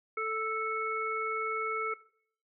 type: harmonic tone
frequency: 440 Hz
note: A4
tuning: in tune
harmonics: 1 / 3 / 5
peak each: -36 / -33 / -36 dBFS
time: 0.17-1.94 s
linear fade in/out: 5 ms
effects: noise-tail reverb RT60 0.6 s tail -20 dB re dry